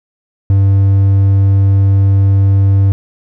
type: tone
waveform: triangle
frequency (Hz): 98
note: G2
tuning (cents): 0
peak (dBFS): -4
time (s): 0.5-2.92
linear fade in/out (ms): 0
effects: none